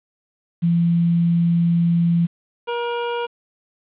sine / 25% pulse tone pair in turn, 170 / 475.3 Hz, F3 / A#4, -46 / +34 cents, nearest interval octave + tritone, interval 1780 cents, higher second, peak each -14 / -18 dBFS, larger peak first, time 0.62-2.27 / 2.67-3.27 s, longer first, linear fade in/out 20 ms, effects resampled to 8000 Hz + 8-bit

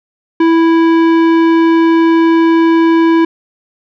sine tone with tanh clipping, 329.6 Hz, E4, in tune, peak -8 dBFS, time 0.4-3.25 s, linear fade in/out 5 ms, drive 15 dB, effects none

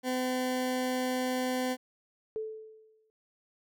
20% pulse tone, 254.5 Hz, C4, 48 cents flat, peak -24 dBFS, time 0.03-1.77 s, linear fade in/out 50 ms
sine tone with exponential decay, 437.2 Hz, A4, 11 cents flat, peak -30 dBFS, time 2.36-3.1 s, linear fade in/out 0 ms, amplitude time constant 160 ms
effects none

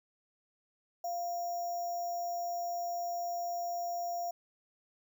sine tone with sample-and-hold, 696 Hz, F5, 6 cents flat, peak -33 dBFS, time 1.04-4.31 s, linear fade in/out 5 ms, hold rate 6300 Hz, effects none

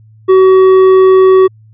triangle tone with hard clipping, 377.4 Hz, F#4, 34 cents sharp, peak -4 dBFS, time 0.28-1.48 s, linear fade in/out 20 ms, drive 10 dB, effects added 109 Hz sine -38 dBFS peak until 1.73 s + resampled to 8000 Hz

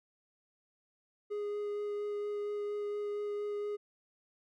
triangle tone with vibrato, 413.5 Hz, G#4, 8 cents flat, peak -32 dBFS, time 1.3-3.77 s, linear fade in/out 20 ms, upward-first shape sine, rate 4.3 Hz, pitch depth 8 cents each way, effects none

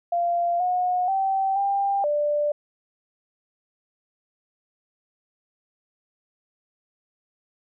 sine tone with pitch steps, 692 / 725 / 774 / 795 / 590 Hz, F5 / F#5 / G5 / G5 / D5, -16 / -35 / -22 / +24 / +8 cents, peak -20 dBFS, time 0.12-2.52 s, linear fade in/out 5 ms, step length 480 ms, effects none

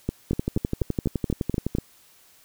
two click trains, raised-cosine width 3 ms, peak -11 / -11 dBFS, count 8 / 18, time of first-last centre 0.09-1.785 / 0.31-1.751 s, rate 4.13 / 11.8 Hz, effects white hiss -56 dBFS RMS until 2.44 s

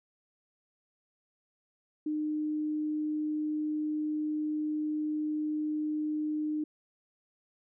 sine tone, 304.5 Hz, D#4, 37 cents flat, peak -29 dBFS, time 2.06-6.64 s, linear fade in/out 5 ms, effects none

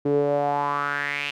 sawtooth tone with band-pass filter sweep, 143.6 Hz, D3, 39 cents flat, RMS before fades -24 dBFS, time 0.05-1.31 s, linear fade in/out 10 ms, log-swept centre 360 to 2800 Hz, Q 5, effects none

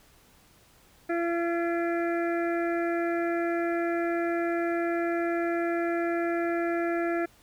harmonic tone, 340 Hz, F4, 46 cents flat, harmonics 1 / 2 / 4 / 5 / 6 / 7, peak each -27 / -31 / -37 / -37 / -42 / -44 dBFS, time 1.09-7.26 s, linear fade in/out 10 ms, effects pink hiss -59 dBFS RMS until 7.42 s

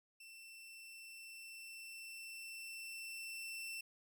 sawtooth tone with level ramp, 2684 Hz, E7, 31 cents sharp, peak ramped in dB -51 to -40 dBFS, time 0.2-3.81 s, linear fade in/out 5 ms, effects none

